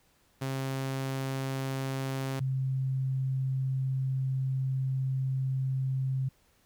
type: tone pair in turn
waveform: sawtooth / sine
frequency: 134 / 132.23 Hz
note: C3 / C3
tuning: +42 / +19 cents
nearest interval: unison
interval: 23 cents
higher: first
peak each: -27 dBFS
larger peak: neither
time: 0.41-2.4 / 2.4-6.29 s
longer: second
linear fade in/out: 10 ms
effects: pink hiss -67 dBFS RMS until 6.65 s